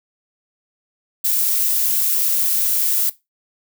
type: noise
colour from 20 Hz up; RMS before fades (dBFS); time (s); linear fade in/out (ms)
violet; -18; 1.24-3.1; 10
effects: noise-tail reverb RT60 0.2 s tail -17 dB re dry